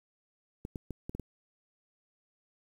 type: clicks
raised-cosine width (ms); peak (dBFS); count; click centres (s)
3; -25; 6; 0.651 / 0.758 / 0.907 / 1.095 / 1.15 / 1.197
effects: 9-bit